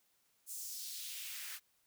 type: noise with high-pass filter sweep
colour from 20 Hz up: white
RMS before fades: -45 dBFS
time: 0.46-1.6 s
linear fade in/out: 50 ms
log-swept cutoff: 8000 to 1500 Hz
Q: 1.7
effects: white hiss -75 dBFS RMS until 1.86 s